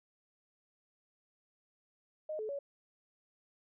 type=tone with pitch steps; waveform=sine; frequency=618 / 432.5 / 563 Hz; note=D#5 / A4 / C#5; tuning=-12 / -30 / +27 cents; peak=-36 dBFS; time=2.29-2.59 s; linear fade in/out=5 ms; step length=100 ms; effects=none